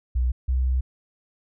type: tone pair in turn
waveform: sine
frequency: 61.9 / 63.94 Hz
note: B1 / C2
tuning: +5 / -39 cents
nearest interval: minor second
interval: 56 cents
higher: second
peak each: -19 dBFS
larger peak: neither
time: 0.15-0.32 / 0.48-0.81 s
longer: second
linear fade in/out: 10 ms
effects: none